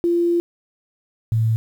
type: tone pair in turn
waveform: sine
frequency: 343.9 / 112.08 Hz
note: F4 / A2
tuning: -27 / +32 cents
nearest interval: octave + perfect fifth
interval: 1941 cents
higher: first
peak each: -15 dBFS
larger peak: neither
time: 0.04-0.4 / 1.32-1.56 s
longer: first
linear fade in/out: 0 ms
effects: 8-bit